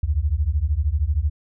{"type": "beating tone pair", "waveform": "sine", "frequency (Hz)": [68.1, 81.1], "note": ["C#2", "E2"], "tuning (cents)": [-30, -28], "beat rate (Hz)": 13, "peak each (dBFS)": -21, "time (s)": [0.03, 1.3], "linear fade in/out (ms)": 5, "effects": []}